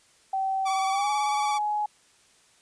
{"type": "tone with pitch glide", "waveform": "sine", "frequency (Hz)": [770, 839.7], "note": ["G5", "G#5"], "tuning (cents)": [-31, 19], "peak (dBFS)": -24, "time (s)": [0.33, 1.86], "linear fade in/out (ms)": 5, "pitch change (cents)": 150, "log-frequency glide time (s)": [0.91, 1.1]}
{"type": "tone with vibrato", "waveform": "sawtooth", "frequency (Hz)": 1146, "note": "D6", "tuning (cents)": -43, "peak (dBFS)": -25, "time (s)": [0.65, 1.59], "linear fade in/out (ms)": 20, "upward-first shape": "square", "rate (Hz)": 18, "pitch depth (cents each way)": 25}
{"effects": ["white hiss -60 dBFS RMS until 2.61 s", "resampled to 22050 Hz"]}